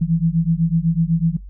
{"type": "beating tone pair", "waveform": "sine", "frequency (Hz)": [161.6, 169.6], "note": ["E3", "E3"], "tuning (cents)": [-34, 50], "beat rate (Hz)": 8, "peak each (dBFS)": [-18, -18], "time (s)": [0.01, 1.37], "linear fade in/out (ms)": 10, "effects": ["noise-tail reverb RT60 0.2 s tail -25 dB re dry", "added 48 Hz sine -33 dBFS peak until 1.49 s"]}